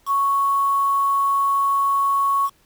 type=tone with quantisation; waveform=sine; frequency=1108.7 Hz; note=C#6; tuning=in tune; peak=-16 dBFS; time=0.06-2.5 s; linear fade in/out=50 ms; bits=6; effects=pink hiss -59 dBFS RMS until 2.65 s